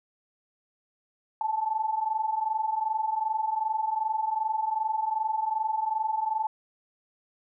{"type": "tone pair together", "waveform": "sine", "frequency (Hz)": [857.4, 880], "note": ["A5", "A5"], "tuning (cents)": [-45, 0], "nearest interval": "unison", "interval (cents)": 45, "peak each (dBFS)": [-30, -27], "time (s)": [1.41, 6.47], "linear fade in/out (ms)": 2, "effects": []}